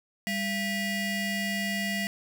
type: ring-modulated tone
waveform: 35% pulse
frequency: 880 Hz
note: A5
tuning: in tune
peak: -23 dBFS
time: 0.27-2.07 s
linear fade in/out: 0 ms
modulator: 1080 Hz
effects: none